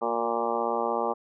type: harmonic tone with a mistuned harmonic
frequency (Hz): 116.6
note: A#2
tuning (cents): +1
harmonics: 2 / 3 / 4 / 5 / 6 / 7 / 8 / 9 / 10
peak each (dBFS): -37 / -35 / -31 / -32 / -35 / -31 / -35 / -36 / -34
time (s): 0.01-1.14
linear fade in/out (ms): 20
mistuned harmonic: 3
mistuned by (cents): +30
effects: none